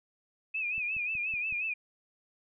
sine tone with vibrato, 2521 Hz, D#7, 22 cents sharp, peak -30 dBFS, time 0.54-1.74 s, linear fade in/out 10 ms, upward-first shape sine, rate 5.6 Hz, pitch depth 90 cents each way
click train, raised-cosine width 5 ms, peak -39 dBFS, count 5, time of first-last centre 0.78-1.525 s, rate 5.37 Hz
effects none

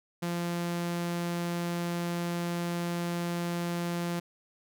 sawtooth tone, 172.6 Hz, F3, 20 cents flat, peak -26 dBFS, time 0.22-4.2 s, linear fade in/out 10 ms, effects none

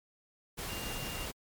sine tone in noise, 2800 Hz, F7, 4 cents sharp, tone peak -44 dBFS, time 0.68-1.27 s, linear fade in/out 20 ms, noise pink, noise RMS -39 dBFS, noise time 0.57-1.32 s, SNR -8 dB, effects MP3 96 kbps

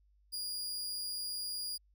sawtooth tone, 4853 Hz, D#8, 44 cents flat, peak -34 dBFS, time 0.32-1.78 s, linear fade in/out 20 ms, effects added 50 Hz sine -65 dBFS peak until 1.94 s

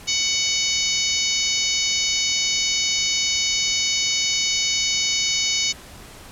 harmonic tone, 745 Hz, F#5, 12 cents sharp, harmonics 3 / 4 / 5 / 6 / 7 / 8 / 9, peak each -27 / -27 / -27 / -27 / -27 / -27 / -27 dBFS, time 0.07-5.73 s, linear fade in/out 20 ms, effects pink hiss -42 dBFS RMS until 6.31 s + low-pass 12000 Hz 12 dB/octave

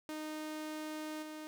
sawtooth tone with level steps, 308.5 Hz, D#4, 15 cents flat, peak -36 / -40 dBFS, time 0.09-1.47 s, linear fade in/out 0 ms, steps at 1.22 s, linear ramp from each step 10 ms, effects none

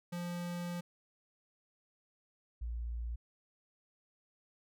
square / sine tone pair in turn, 174.61 / 58.27 Hz, F3 / A#1, 0 / 0 cents, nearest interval octave + perfect fifth, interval 1900 cents, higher first, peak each -38 / -36 dBFS, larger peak second, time 0.12-0.81 / 2.61-3.16 s, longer first, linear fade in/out 10 ms, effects none

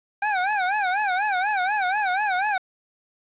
25% pulse tone with vibrato, 786 Hz, G5, 4 cents sharp, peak -17 dBFS, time 0.22-2.58 s, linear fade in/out 5 ms, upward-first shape sine, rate 4.1 Hz, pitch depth 150 cents each way, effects resampled to 8000 Hz + 8-bit

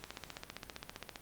click train, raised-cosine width 0.2 ms, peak -24 dBFS, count 18, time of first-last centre 0.04-1.158 s, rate 15.2 Hz, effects pink hiss -56 dBFS RMS until 1.21 s + Opus 48 kbps

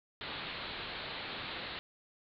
white low-pass noise, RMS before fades -42 dBFS, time 0.21-1.79 s, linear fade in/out 0 ms, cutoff 4300 Hz, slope 96 dB/octave, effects none

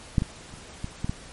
clicks, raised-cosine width 5 ms, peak -7 / -13 / -30 / -18 / -15 / -14 dBFS, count 6, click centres 0.182 / 0.221 / 0.539 / 0.844 / 1.045 / 1.095 s, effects pink hiss -45 dBFS RMS until 1.32 s + MP3 48 kbps

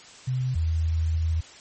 sine tone pair in turn, 128.4 / 80.89 Hz, C3 / E2, -32 / -32 cents, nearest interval minor sixth, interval 800 cents, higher first, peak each -23 / -21 dBFS, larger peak second, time 0.27-0.55 / 0.55-1.41 s, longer second, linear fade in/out 10 ms, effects white hiss -47 dBFS RMS until 1.6 s + MP3 32 kbps

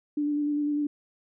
sine tone with vibrato, 293.7 Hz, D4, in tune, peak -24 dBFS, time 0.17-0.87 s, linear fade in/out 5 ms, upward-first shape square, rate 10 Hz, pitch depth 14 cents each way, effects none

